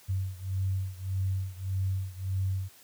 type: beating tone pair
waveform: sine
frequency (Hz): 94.5 / 96.2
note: F#2 / G2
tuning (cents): +37 / -32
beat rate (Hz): 1.7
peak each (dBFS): -30 / -32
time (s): 0.08-2.69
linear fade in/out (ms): 20
effects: white hiss -56 dBFS RMS until 2.83 s + high-pass 60 Hz 12 dB/octave